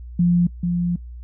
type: tone pair in turn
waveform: sine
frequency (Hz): 174.61 / 174.61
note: F3 / F3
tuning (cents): 0 / 0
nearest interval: unison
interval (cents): 0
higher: neither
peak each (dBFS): -13 / -18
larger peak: first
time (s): 0.19-0.47 / 0.63-0.96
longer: second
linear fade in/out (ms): 5
effects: noise-tail reverb RT60 0.1 s tail -25 dB re dry + added 60 Hz sine -33 dBFS peak until 1.23 s